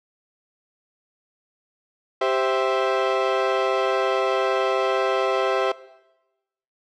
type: chord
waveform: 30% pulse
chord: C major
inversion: second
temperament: equal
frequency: 392 / 523.3 / 659.3 Hz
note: G4 / C5 / E5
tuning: 0 / 0 / 0 cents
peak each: -21 dBFS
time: 2.21-5.72 s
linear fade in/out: 5 ms
effects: noise-tail reverb RT60 1.0 s tail -19 dB re dry + low-pass 3000 Hz 12 dB/octave